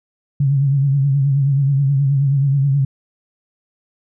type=tone with vibrato; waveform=sine; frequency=138.59 Hz; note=C#3; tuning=in tune; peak=-12 dBFS; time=0.4-2.85 s; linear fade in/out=5 ms; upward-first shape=triangle; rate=9.4 Hz; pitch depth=77 cents each way; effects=none